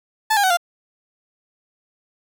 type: tone with pitch steps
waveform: 30% pulse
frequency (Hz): 873 / 809.8 / 751.3 / 696.9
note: A5 / G#5 / F#5 / F5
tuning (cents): -14 / -44 / +26 / -4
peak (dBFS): -12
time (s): 0.3-0.572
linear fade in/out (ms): 10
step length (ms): 68
effects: none